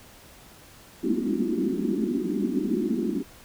pink band-pass noise, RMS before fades -26 dBFS, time 1.03-3.23 s, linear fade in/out 10 ms, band 190 to 380 Hz, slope 96 dB/octave, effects pink hiss -50 dBFS RMS until 3.44 s

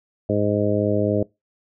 harmonic tone, 103.7 Hz, G#2, 2 cents flat, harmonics 1 / 2 / 3 / 4 / 5 / 6, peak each -25 / -25 / -25 / -25 / -25 / -25 dBFS, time 0.29-1.23 s, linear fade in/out 5 ms, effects noise-tail reverb RT60 0.2 s tail -22 dB re dry

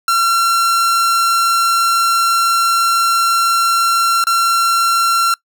45% pulse tone with dropouts, 1363 Hz, F6, 43 cents flat, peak -11 dBFS, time 0.08-5.34 s, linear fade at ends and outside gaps 2 ms, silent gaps 4.24-4.269 s, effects noise-tail reverb RT60 0.1 s tail -23 dB re dry

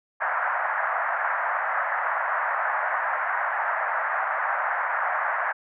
white band-pass noise, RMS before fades -26 dBFS, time 0.2-5.53 s, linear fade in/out 20 ms, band 640 to 1800 Hz, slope 48 dB/octave, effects none

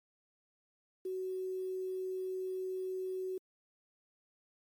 sine tone with quantisation, 373.7 Hz, F#4, 17 cents sharp, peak -35 dBFS, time 1.05-3.38 s, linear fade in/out 5 ms, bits 10, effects MP3 96 kbps

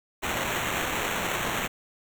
white noise with sample-and-hold, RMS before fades -29 dBFS, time 0.22-1.68 s, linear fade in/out 20 ms, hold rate 4900 Hz, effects none

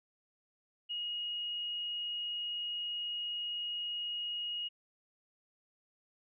sine tone, 2881 Hz, F#7, 47 cents flat, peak -35 dBFS, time 0.89-4.69 s, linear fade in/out 20 ms, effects none

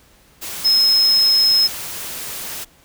sine tone in noise, 5160 Hz, E8, 38 cents flat, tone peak -11 dBFS, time 0.64-1.68 s, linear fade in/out 20 ms, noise white, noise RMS -29 dBFS, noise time 0.41-2.65 s, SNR +15 dB, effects pink hiss -52 dBFS RMS until 2.84 s

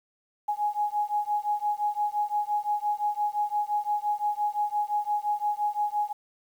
sine beating tone pair, 830.6 / 836.4 Hz, G#5 / G#5, 0 / +12 cents, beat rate 5.8 Hz, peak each -28 dBFS, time 0.48-6.13 s, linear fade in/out 10 ms, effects 9-bit

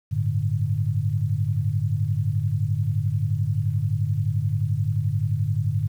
sine chord, G suspended second, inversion none, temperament equal with one note detuned, 98.51 / 110 / 146.83 Hz, G2 / A2 / D3, +9 / 0 / 0 cents, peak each -25 / -24 / -26 dBFS, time 0.11-5.88 s, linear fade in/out 20 ms, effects 9-bit

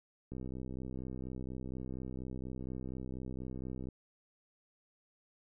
click train, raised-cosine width 3 ms, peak -30 dBFS, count 230, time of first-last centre 0.32-3.887 s, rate 64.2 Hz, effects none

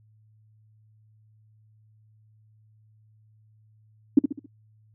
sine tone with echo, 282.6 Hz, C#4, 34 cents sharp, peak -9 dBFS, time 4.17-4.19 s, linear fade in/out 5 ms, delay 68 ms, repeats 4, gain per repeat -8 dB, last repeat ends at 4.462 s, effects noise-tail reverb RT60 0.1 s tail -24 dB re dry + added 108 Hz sine -56 dBFS peak until 4.94 s

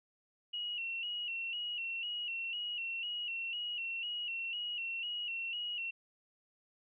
sine tone with vibrato, 2807 Hz, F7, 8 cents sharp, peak -36 dBFS, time 0.53-5.91 s, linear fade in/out 10 ms, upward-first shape square, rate 2 Hz, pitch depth 56 cents each way, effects none

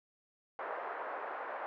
pink band-pass noise, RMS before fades -41 dBFS, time 0.59-1.66 s, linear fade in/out 0 ms, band 500 to 1600 Hz, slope 24 dB/octave, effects none

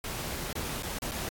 pink noise with dropouts, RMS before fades -36 dBFS, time 0.04-1.29 s, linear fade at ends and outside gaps 2 ms, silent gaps 0.53-0.553 / 0.825-0.831 / 0.987-1.02 / 1.113-1.117 s, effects AAC 64 kbps

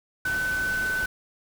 sine tone in noise, 1511 Hz, F#6, 36 cents sharp, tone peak -24 dBFS, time 0.25-1.06 s, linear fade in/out 5 ms, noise pink, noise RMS -36 dBFS, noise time 0.25-1.06 s, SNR +9 dB, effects none

